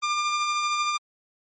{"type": "tone with tremolo", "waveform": "sawtooth", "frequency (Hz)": 1197, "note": "D6", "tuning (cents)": 33, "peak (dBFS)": -18, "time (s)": [0.02, 0.98], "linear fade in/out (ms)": 20, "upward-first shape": "sine", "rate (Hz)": 13, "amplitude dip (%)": 30, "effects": ["MP3 32 kbps"]}